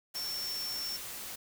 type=tone in noise; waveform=sine; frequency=5430 Hz; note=F8; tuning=50 cents flat; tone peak=-35 dBFS; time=0.15-0.97 s; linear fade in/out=10 ms; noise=white; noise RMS=-42 dBFS; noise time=0.14-1.36 s; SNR=+4 dB; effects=none